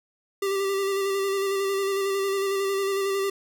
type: tone with vibrato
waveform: square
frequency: 392.4 Hz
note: G4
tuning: 2 cents sharp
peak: -24 dBFS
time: 0.42-3.3 s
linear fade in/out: 5 ms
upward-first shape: square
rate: 11 Hz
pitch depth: 20 cents each way
effects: none